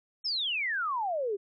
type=exponential sweep; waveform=sine; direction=down; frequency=5490 to 381.4 Hz; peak=-28 dBFS; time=0.24-1.37 s; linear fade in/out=20 ms; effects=none